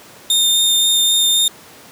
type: tone with vibrato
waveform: sawtooth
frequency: 3639 Hz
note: A#7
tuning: 42 cents flat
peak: -9 dBFS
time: 0.3-1.48 s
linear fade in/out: 2 ms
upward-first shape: sine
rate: 3.8 Hz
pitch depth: 9 cents each way
effects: pink hiss -41 dBFS RMS until 1.91 s + high-pass 150 Hz 12 dB/octave